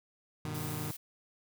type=chord; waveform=sawtooth; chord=G augmented; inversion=none; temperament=just; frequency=98 / 122.5 / 153.12 Hz; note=G2 / B2 / D#3; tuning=0 / -14 / -27 cents; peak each=-39 / -37 / -34 dBFS; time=0.45-0.91 s; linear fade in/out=0 ms
type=noise; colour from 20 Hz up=blue; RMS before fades=-44 dBFS; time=0.54-0.97 s; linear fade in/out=10 ms
effects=none